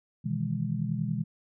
sine chord, E major seventh, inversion second, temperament just, 123.61 / 154.51 / 164.81 / 206 Hz, B2 / D#3 / E3 / G#3, +2 / -12 / 0 / -14 cents, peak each -33 dBFS, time 0.24-1.24 s, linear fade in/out 20 ms, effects none

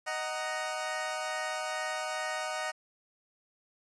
20% pulse chord, D# minor, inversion none, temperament equal with one note detuned, 622.3 / 745.6 / 932.3 Hz, D#5 / F#5 / A#5, 0 / +13 / 0 cents, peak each -31 / -32 / -35 dBFS, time 0.06-2.72 s, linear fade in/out 20 ms, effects resampled to 22050 Hz + 10-bit

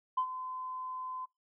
sine tone with ADSR envelope, 1024 Hz, C6, 38 cents flat, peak -25 dBFS, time 0.17-1.26 s, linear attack 9 ms, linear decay 80 ms, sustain -12 dB, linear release 17 ms, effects noise-tail reverb RT60 0.2 s tail -26 dB re dry + tanh soft clip ceiling -22 dBFS

